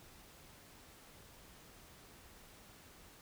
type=silence; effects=pink hiss -59 dBFS RMS until 3.21 s